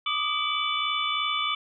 sine tone cluster, 1172 / 1235 / 2308 / 2980 / 3493 Hz, D6 / D#6 / D7 / F#7 / A7, -4 / -13 / -31 / +12 / -13 cents, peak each -31 dBFS, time 0.06-1.55 s, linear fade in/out 5 ms, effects none

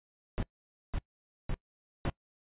brown noise bursts, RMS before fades -31 dBFS, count 4, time 0.38-2.098 s, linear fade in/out 0 ms, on 47 ms, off 510 ms, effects noise-tail reverb RT60 0.1 s tail -24 dB re dry + resampled to 8000 Hz

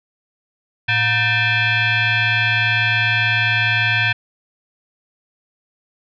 sine tone with frequency modulation, 112.5 Hz, A2, 39 cents sharp, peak -14 dBFS, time 0.88-4.13 s, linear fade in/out 10 ms, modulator 832 Hz, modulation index 3.5, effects none

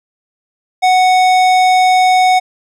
sine tone with tanh clipping, 740 Hz, F#5, in tune, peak -9 dBFS, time 0.82-2.4 s, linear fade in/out 20 ms, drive 17 dB, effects none

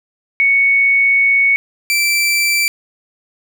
sine / sawtooth tone pair in turn, 2221 / 2336 Hz, C#7 / D7, +3 / -10 cents, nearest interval minor second, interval 87 cents, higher second, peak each -9 dBFS, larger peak neither, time 0.4-1.56 / 1.9-2.68 s, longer first, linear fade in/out 0 ms, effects none

